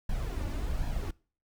brown noise with flanger, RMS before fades -32 dBFS, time 0.09-1.11 s, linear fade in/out 5 ms, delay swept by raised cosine 1.2 to 3.5 ms, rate 1.3 Hz, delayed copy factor +0.55, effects noise-tail reverb RT60 0.4 s tail -23 dB re dry

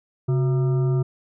harmonic tone with a mistuned harmonic, 133.9 Hz, C3, 40 cents sharp, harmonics 1 / 3 / 5 / 7 / 9 / 10, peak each -18 / -27 / -39 / -45 / -44 / -48 dBFS, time 0.28-1.03 s, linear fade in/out 10 ms, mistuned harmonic 3, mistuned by -150 cents, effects none

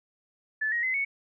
sine tone with pitch steps, 1739 / 1885.5 / 2044 / 2216 Hz, A6 / A#6 / C7 / C#7, -21 / +19 / -41 / -1 cents, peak -25 dBFS, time 0.61-1.05 s, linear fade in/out 10 ms, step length 110 ms, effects none

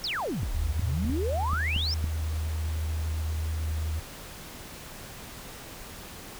sine exponential two-way sweep, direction down then up, 5550 to 32.19 to 5550 Hz, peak -28 dBFS, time 0.04-1.94 s, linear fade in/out 0 ms, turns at 0.53 s
clicks, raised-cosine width 5 ms, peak -21 dBFS, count 7, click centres 0.432 / 0.795 / 1.049 / 1.098 / 1.533 / 1.763 / 2.042 s
sine tone, 78.7 Hz, D#2, 20 cents sharp, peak -27 dBFS, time 0.54-4 s, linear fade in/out 10 ms
effects pink hiss -43 dBFS RMS until 6.39 s

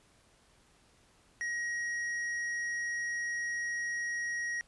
sine tone with hard clipping, 1893 Hz, A#6, 26 cents sharp, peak -34 dBFS, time 1.41-4.61 s, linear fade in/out 0 ms, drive 6 dB, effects pink hiss -65 dBFS RMS until 4.67 s + resampled to 24000 Hz

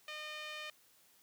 sawtooth tone with band-pass filter, 609 Hz, D#5, 37 cents flat, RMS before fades -45 dBFS, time 0.08-0.7 s, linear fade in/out 2 ms, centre 2700 Hz, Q 1.6, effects white hiss -67 dBFS RMS until 1.22 s + high-pass 60 Hz 12 dB/octave

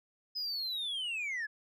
sine linear sweep, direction down, 5080 to 1661.2 Hz, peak -31 dBFS, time 0.35-1.47 s, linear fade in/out 20 ms, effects tanh soft clip ceiling -33 dBFS

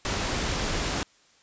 pink noise, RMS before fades -28 dBFS, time 0.05-1.03 s, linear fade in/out 0 ms, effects white hiss -60 dBFS RMS until 1.42 s + resampled to 16000 Hz

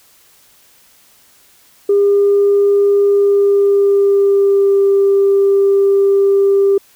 sine tone with pitch glide, 402.9 to 395.7 Hz, G4 to G4, +48 to +16 cents, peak -7 dBFS, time 1.89-6.78 s, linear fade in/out 5 ms, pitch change -32 cents, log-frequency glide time 3.05-4.83 s, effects tanh soft clip ceiling -4 dBFS + white hiss -49 dBFS RMS until 6.95 s

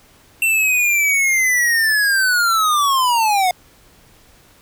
square linear sweep, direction down, 2704 to 710 Hz, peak -14 dBFS, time 0.42-3.51 s, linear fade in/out 2 ms, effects pink hiss -50 dBFS RMS until 4.61 s

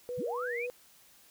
sine tone with vibrato, 485.1 Hz, B4, 31 cents flat, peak -34 dBFS, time 0.09-0.7 s, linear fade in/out 0 ms, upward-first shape sine, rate 3.6 Hz, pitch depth 43 cents each way
sine linear sweep, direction up, 66.8 to 2574 Hz, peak -35 dBFS, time 0.17-0.67 s, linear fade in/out 20 ms
effects white hiss -60 dBFS RMS until 1.3 s

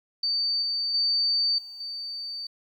sine tone with level steps, 4590 Hz, D8, 40 cents flat, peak -23 / -25 / -21 / -39 / -32 dBFS, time 0.23-2.47 s, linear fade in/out 5 ms, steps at 0.62 / 0.94 / 1.58 / 1.8 s, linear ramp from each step 5 ms, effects 10-bit

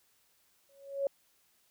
sine tone with exponential growth, 554.4 Hz, C#5, in tune, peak -25 dBFS, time 0.69-1.07 s, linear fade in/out 2 ms, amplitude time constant 81 ms, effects white hiss -70 dBFS RMS until 1.7 s

